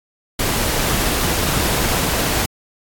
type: noise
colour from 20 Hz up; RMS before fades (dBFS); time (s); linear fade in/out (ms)
pink; -19; 0.39-2.46; 5
effects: AAC 64 kbps